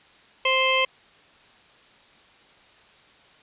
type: harmonic tone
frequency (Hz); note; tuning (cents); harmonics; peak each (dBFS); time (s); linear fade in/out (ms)
524; C5; +2; 1 / 2 / 4 / 5 / 6; -25 / -25 / -25 / -25 / -25; 0.45-0.85; 5
effects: white hiss -54 dBFS RMS until 3.42 s + resampled to 8000 Hz